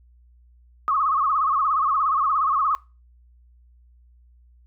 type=tone with vibrato; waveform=sine; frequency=1178 Hz; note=D6; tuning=5 cents sharp; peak=-18 dBFS; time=0.88-2.75 s; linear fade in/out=0 ms; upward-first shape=sine; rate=17 Hz; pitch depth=150 cents each way; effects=noise-tail reverb RT60 0.3 s tail -22 dB re dry + added 60 Hz sine -51 dBFS peak until 4.66 s